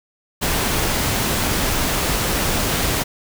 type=noise; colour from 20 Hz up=pink; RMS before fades=-20 dBFS; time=0.41-3.04 s; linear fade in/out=20 ms; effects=none